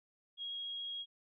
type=tone with vibrato; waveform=sine; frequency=3287 Hz; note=G#7; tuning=19 cents flat; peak=-39 dBFS; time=0.37-1.06 s; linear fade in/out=50 ms; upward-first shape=triangle; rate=14 Hz; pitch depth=9 cents each way; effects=none